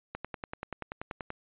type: click train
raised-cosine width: 0.5 ms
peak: -21 dBFS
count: 13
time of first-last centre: 0.15-1.304 s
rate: 10.4 Hz
effects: resampled to 8000 Hz

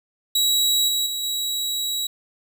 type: tone with level steps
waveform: sawtooth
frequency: 3878 Hz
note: B7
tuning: 32 cents flat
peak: -14 / -17 / -22 / -20 dBFS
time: 0.35-2.07 s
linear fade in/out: 5 ms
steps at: 0.88 / 1.06 / 1.23 s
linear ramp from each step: 5 ms
effects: none

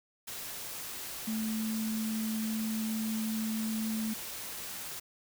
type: tone in noise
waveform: sine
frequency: 220 Hz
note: A3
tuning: in tune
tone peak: -31 dBFS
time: 1.27-4.14 s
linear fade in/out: 10 ms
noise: white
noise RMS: -41 dBFS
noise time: 0.27-5 s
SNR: +7 dB
effects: none

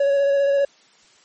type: tone with vibrato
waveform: triangle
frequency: 559 Hz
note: C#5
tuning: 14 cents sharp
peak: -13 dBFS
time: 0-0.65 s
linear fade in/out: 5 ms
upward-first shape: square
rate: 15 Hz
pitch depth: 14 cents each way
effects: white hiss -54 dBFS RMS until 1.24 s + MP3 32 kbps

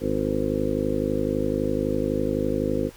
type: harmonic tone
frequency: 51.91 Hz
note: G#1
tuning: in tune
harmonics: 1 / 2 / 3 / 4 / 5 / 6 / 7 / 9 / 10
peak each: -34 / -34 / -33 / -33 / -28 / -30 / -30 / -29 / -30 dBFS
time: 0-2.91 s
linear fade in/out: 50 ms
effects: pink hiss -49 dBFS RMS until 2.96 s

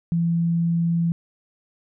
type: tone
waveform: sine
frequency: 168.5 Hz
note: E3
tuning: 38 cents sharp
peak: -18 dBFS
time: 0.12-1.12 s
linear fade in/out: 0 ms
effects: none

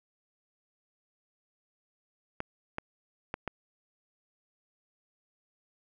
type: clicks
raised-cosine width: 0.5 ms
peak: -18 dBFS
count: 4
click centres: 2.404 / 2.784 / 3.341 / 3.477 s
effects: none

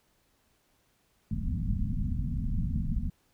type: low-pass noise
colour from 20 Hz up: pink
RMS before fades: -30 dBFS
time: 1.31-3.1 s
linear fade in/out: 5 ms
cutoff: 250 Hz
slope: 96 dB/octave
effects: pink hiss -70 dBFS RMS until 3.33 s

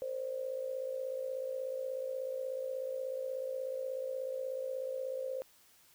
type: tone with amplitude modulation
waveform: sine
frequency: 523.3 Hz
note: C5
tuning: in tune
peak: -32 dBFS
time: 0.02-5.42 s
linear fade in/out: 0 ms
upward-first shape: sine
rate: 56.5 Hz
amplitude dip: 70%
effects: white hiss -64 dBFS RMS until 5.94 s

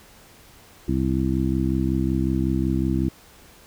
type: harmonic tone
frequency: 65.41 Hz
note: C2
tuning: in tune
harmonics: 1 / 2 / 3 / 4 / 5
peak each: -26 / -26 / -26 / -26 / -26 dBFS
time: 0.88-3.09 s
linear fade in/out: 5 ms
effects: pink hiss -50 dBFS RMS until 3.66 s

